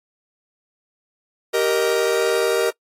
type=chord; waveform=45% pulse; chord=Eb major; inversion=first; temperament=just; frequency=388.9 / 466.7 / 622.3 Hz; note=G4 / Bb4 / Eb5; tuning=-14 / +2 / 0 cents; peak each=-22 / -19 / -24 dBFS; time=1.53-2.71 s; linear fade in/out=20 ms; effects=noise-tail reverb RT60 0.1 s tail -22 dB re dry + AAC 48 kbps